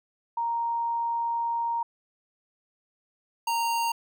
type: tone pair in turn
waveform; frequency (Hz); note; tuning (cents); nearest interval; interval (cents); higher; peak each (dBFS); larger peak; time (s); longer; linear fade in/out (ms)
sine / square; 932.3 / 927; A#5 / A#5; 0 / -10; unison; 10; first; -25; neither; 0.37-1.83 / 3.47-3.92; first; 5
effects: none